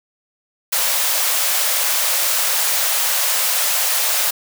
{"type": "high-pass noise", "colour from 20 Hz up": "white", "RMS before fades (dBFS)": -18, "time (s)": [0.72, 4.31], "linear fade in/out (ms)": 10, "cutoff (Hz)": 490, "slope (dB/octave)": 96, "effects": []}